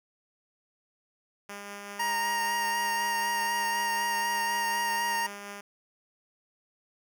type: tone with tremolo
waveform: 5% pulse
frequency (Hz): 202.5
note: G#3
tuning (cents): -43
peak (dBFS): -27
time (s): 1.49-5.61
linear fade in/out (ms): 5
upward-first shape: triangle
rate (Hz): 5.3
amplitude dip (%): 25
type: tone with vibrato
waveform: 25% pulse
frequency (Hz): 934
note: A#5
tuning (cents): +3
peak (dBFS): -23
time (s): 1.99-5.27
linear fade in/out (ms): 10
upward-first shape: sine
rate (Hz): 4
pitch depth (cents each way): 18
effects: none